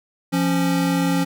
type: tone pair together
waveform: square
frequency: 173.1 / 274.8 Hz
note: F3 / C#4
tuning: -15 / -15 cents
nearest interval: minor sixth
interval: 800 cents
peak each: -21 dBFS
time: 0.32-1.25 s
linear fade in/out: 20 ms
effects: none